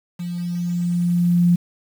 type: tone with level ramp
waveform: sine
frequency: 174.61 Hz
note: F3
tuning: in tune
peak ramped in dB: -25 to -11 dBFS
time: 0.19-1.56 s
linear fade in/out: 10 ms
effects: 7-bit